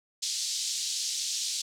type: band-pass noise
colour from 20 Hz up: pink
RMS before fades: -32 dBFS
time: 0.22-1.62 s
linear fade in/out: 10 ms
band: 4000 to 7600 Hz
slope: 24 dB/octave
effects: none